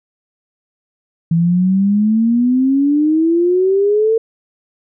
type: exponential sweep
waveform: sine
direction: up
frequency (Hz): 163.7 to 454.5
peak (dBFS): -10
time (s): 1.31-4.18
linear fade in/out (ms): 5
effects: none